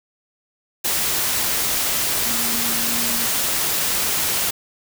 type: tone in noise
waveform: sine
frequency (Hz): 233.1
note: A#3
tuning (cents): 0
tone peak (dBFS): -31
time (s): 2.26-3.26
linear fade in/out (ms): 10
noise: white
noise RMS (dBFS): -21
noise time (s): 0.84-4.51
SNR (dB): -13
effects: none